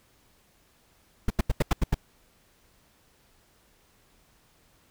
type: noise bursts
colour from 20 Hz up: brown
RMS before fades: -21 dBFS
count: 7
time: 1.28-1.945 s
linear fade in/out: 5 ms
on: 23 ms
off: 84 ms
effects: pink hiss -63 dBFS RMS until 4.9 s